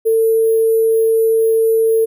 sine tone with sample-and-hold, 447.9 Hz, A4, 31 cents sharp, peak -10 dBFS, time 0.05-2.06 s, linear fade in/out 20 ms, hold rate 11025 Hz, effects none

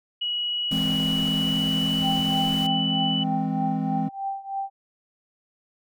sine tone with pitch glide, 2916 to 2979 Hz, F#7 to F#7, -26 to +11 cents, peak -24 dBFS, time 0.21-3.24 s, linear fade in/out 10 ms, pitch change +37 cents, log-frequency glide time 0.46-2.57 s
triangle chord, E augmented, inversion none, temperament equal, 164.81 / 207.7 / 261.6 Hz, E3 / G#3 / B#3, 0 / 0 / 0 cents, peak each -26 dBFS, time 0.71-4.09 s, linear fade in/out 10 ms
pink noise, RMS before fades -38 dBFS, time 0.71-2.67 s, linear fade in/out 5 ms
sine tone with tremolo, 784 Hz, G5, in tune, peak -24 dBFS, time 2.01-4.7 s, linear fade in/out 50 ms, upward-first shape triangle, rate 3.2 Hz, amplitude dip 90%
effects none

